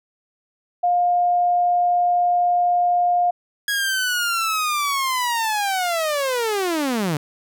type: tone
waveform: sine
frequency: 708 Hz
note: F5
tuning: 23 cents sharp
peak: -15 dBFS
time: 0.83-3.31 s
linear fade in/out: 10 ms
type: linear sweep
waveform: sawtooth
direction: down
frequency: 1661.2 to 139.9 Hz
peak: -16 dBFS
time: 3.68-7.17 s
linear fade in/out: 2 ms
effects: none